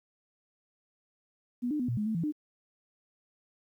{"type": "tone with pitch steps", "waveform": "sine", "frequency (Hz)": [244.2, 300.6, 247.5, 119.6, 210.6, 220.2, 167.1, 301.1], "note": ["B3", "D4", "B3", "A#2", "G#3", "A3", "E3", "D4"], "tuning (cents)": [-19, 40, 4, 45, 24, 2, 24, 43], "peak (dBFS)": -28, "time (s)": [1.62, 2.324], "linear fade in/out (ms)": 20, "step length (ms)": 88, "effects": ["11-bit"]}